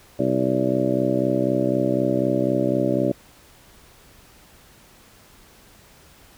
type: harmonic tone with a mistuned harmonic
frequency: 64 Hz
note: C2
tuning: 38 cents flat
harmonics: 2 / 3 / 4 / 5 / 6 / 7 / 8 / 9 / 10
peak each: -28 / -28 / -25 / -24 / -27 / -36 / -33 / -24 / -35 dBFS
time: 0.19-3.12 s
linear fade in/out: 5 ms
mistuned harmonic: 10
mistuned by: +40 cents
effects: pink hiss -51 dBFS RMS until 6.37 s